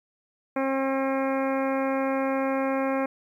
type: harmonic tone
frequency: 268.6 Hz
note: C4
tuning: 46 cents sharp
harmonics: 1 / 2 / 3 / 4 / 5 / 6 / 7 / 8 / 9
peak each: -27 / -27 / -33 / -34 / -38 / -39 / -43 / -40 / -42 dBFS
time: 0.56-3.06 s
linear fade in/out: 5 ms
effects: 10-bit